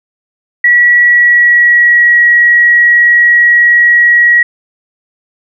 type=tone with pitch glide; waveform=sine; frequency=1933 to 1910.8 Hz; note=B6 to A#6; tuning=-38 to +42 cents; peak=-3 dBFS; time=0.64-4.43 s; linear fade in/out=5 ms; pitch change=-20 cents; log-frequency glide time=1.02-2.21 s; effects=none